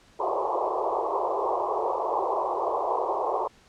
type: band-pass noise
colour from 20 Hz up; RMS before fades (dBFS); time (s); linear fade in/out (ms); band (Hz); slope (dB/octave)
white; -27; 0.19-3.48; 10; 350 to 1100; 96
effects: pink hiss -57 dBFS RMS until 3.68 s + low-pass 7000 Hz 12 dB/octave